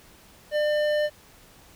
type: tone with hard clipping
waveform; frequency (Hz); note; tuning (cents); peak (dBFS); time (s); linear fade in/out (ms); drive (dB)
sine; 599; D5; +34; -23; 0.51-1.1; 50; 12
effects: pink hiss -53 dBFS RMS until 1.75 s